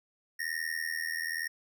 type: tone with amplitude modulation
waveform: square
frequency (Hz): 1847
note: A#6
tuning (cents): -16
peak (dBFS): -29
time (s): 0.39-1.48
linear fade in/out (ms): 10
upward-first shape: sine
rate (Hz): 80.8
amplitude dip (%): 90
effects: none